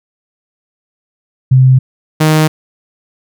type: tone pair in turn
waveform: sine / sawtooth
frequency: 130 / 155.72 Hz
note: C3 / D#3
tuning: -11 / +2 cents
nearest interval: minor third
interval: 313 cents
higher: second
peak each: -3 dBFS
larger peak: neither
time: 1.51-1.79 / 2.2-2.48 s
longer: neither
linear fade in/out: 10 ms
effects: none